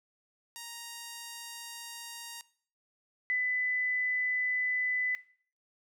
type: tone pair in turn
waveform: 5% pulse / sine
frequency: 935 / 2001 Hz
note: A#5 / B6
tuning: +5 / +22 cents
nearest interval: octave + minor second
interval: 1317 cents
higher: second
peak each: -30 / -27 dBFS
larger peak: second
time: 0.56-2.41 / 3.3-5.15 s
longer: neither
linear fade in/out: 0 ms
effects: noise-tail reverb RT60 0.5 s tail -19 dB re dry